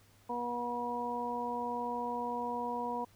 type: harmonic tone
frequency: 241.3 Hz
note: B3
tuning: 40 cents flat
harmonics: 1 / 2 / 3 / 4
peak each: -41 / -40 / -41 / -36 dBFS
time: 0.29-3.05 s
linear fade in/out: 10 ms
effects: added 101 Hz sine -64 dBFS peak until 3.15 s + pink hiss -65 dBFS RMS until 3.15 s